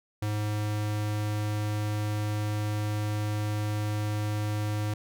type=tone; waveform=square; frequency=105.4 Hz; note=G#2; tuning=26 cents sharp; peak=-28 dBFS; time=0.22-4.94 s; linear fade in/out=5 ms; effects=none